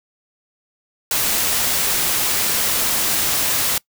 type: noise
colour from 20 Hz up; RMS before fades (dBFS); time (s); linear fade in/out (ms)
white; -19; 1.11-3.78; 2
effects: noise-tail reverb RT60 0.1 s tail -23 dB re dry